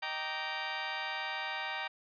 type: chord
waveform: 15% pulse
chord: Eb major seventh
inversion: none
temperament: just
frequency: 622.3 / 777.8 / 933.4 / 1166.7 Hz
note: Eb5 / G5 / Bb5 / D6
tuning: 0 / -14 / +2 / -12 cents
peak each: -39 / -33 / -33 / -39 dBFS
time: 0.02-1.88 s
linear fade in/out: 10 ms
effects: resampled to 11025 Hz